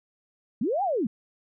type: linear two-way sweep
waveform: sine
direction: up then down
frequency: 185 to 827 to 185 Hz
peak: -23 dBFS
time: 0.61-1.07 s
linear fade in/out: 5 ms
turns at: 0.83 s
effects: none